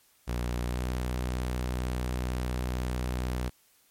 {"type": "tone with pitch glide", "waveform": "sawtooth", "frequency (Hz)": [60.4, 62.13], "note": ["B1", "B1"], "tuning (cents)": [-38, 11], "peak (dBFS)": -25, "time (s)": [0.27, 3.5], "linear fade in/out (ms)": 20, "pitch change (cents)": 49, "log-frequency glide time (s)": [0.67, 0.79], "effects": ["white hiss -64 dBFS RMS until 3.9 s", "MP3 64 kbps"]}